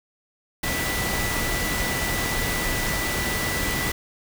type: tone in noise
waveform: sine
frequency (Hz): 1975.5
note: B6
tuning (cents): 0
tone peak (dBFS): -29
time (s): 0.63-3.92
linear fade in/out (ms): 5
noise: pink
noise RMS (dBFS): -26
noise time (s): 0.63-3.92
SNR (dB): -6
effects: none